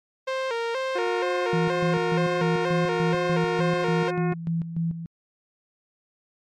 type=tone with vibrato; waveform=sawtooth; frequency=493.9 Hz; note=B4; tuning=in tune; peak=-21 dBFS; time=0.27-4.11 s; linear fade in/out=10 ms; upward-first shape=square; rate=2.1 Hz; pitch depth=110 cents each way
type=harmonic tone; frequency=359.5 Hz; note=F#4; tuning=50 cents flat; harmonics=1 / 2 / 3 / 4 / 5 / 6 / 7; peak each=-27 / -33 / -37 / -39 / -41 / -43 / -44 dBFS; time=0.95-4.34 s; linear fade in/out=10 ms
type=tone with tremolo; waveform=sine; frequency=166.3 Hz; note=E3; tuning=16 cents sharp; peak=-22 dBFS; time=1.53-5.06 s; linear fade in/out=2 ms; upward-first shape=square; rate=3.4 Hz; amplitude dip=65%
effects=low-pass 4000 Hz 12 dB/octave + MP3 64 kbps